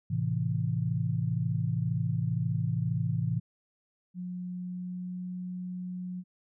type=chord; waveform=sine; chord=A minor; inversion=none; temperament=just; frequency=110 / 132 / 165 Hz; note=A2 / C3 / E3; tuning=0 / +16 / +2 cents; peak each=-31 dBFS; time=0.1-3.4 s; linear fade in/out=10 ms
type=tone with pitch glide; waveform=sine; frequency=180 to 181.25 Hz; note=F#3 to F#3; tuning=-47 to -35 cents; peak=-34 dBFS; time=4.14-6.24 s; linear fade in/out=50 ms; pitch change=+12 cents; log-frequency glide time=4.51-5.28 s
effects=none